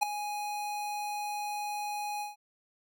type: tone with ADSR envelope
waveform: square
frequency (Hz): 830.6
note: G#5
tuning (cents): 0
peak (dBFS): -21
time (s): 0.01-2.36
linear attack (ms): 20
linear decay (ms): 4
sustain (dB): -13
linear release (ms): 150
effects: none